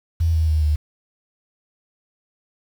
sine tone with pitch steps, 82.41 / 80.02 / 77.69 / 75.44 Hz, E2 / D#2 / D#2 / D2, 0 / +49 / -2 / +47 cents, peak -15 dBFS, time 0.2-0.76 s, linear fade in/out 10 ms, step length 140 ms, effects 7-bit

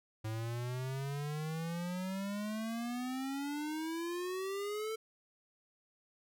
square exponential sweep, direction up, 108.3 to 446.7 Hz, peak -37 dBFS, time 0.24-4.96 s, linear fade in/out 10 ms, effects none

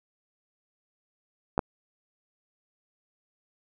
clicks, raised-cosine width 1 ms, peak -11 dBFS, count 2, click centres 1.579 / 1.592 s, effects none

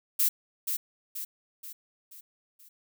violet noise with echo, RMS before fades -24 dBFS, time 0.19-0.29 s, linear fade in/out 10 ms, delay 480 ms, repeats 5, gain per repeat -6 dB, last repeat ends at 2.69 s, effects none

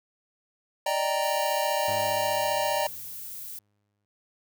square chord, Eb major seventh, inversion third, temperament equal, 587.3 / 622.3 / 784 / 932.3 Hz, D5 / Eb5 / G5 / Bb5, 0 / 0 / 0 / 0 cents, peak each -30 / -32 / -32 / -30 dBFS, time 0.86-2.87 s, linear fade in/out 5 ms
violet noise, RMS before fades -39 dBFS, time 1.22-3.59 s, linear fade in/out 5 ms
sawtooth tone with exponential decay, 102.7 Hz, G#2, 19 cents flat, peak -33 dBFS, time 1.88-4.05 s, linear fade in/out 0 ms, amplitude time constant 470 ms
effects none

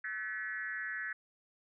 sine tone with frequency modulation, 1725 Hz, A6, 35 cents flat, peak -36 dBFS, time 0.04-1.13 s, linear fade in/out 5 ms, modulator 205 Hz, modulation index 1.2, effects none

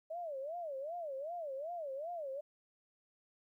sine tone with vibrato, 612 Hz, D#5, 29 cents flat, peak -39 dBFS, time 0.1-2.41 s, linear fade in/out 10 ms, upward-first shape sine, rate 2.6 Hz, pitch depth 250 cents each way, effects 13-bit

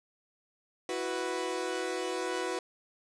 sawtooth chord, E suspended second, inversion none, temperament equal, 329.6 / 370 / 493.9 Hz, E4 / F#4 / B4, 0 / 0 / 0 cents, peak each -35 / -31 / -32 dBFS, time 0.89-2.59 s, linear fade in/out 2 ms, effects resampled to 22050 Hz + 9-bit

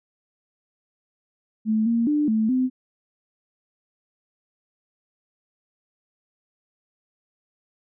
sine tone with pitch steps, 218.1 / 232 / 297.1 / 219.3 / 256.4 Hz, A3 / A#3 / D4 / A3 / C4, -15 / -8 / +20 / -6 / -35 cents, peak -18 dBFS, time 1.65-2.7 s, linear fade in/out 50 ms, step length 210 ms, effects none

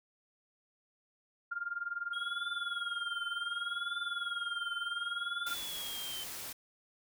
sine tone with tremolo, 1400 Hz, F6, 4 cents sharp, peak -32 dBFS, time 1.51-5.55 s, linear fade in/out 10 ms, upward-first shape sine, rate 20 Hz, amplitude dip 85%
triangle tone with vibrato, 3282 Hz, G#7, 21 cents flat, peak -39 dBFS, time 2.13-6.24 s, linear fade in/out 5 ms, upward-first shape triangle, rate 0.67 Hz, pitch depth 110 cents each way
white noise, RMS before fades -43 dBFS, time 5.46-6.53 s, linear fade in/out 10 ms
effects none

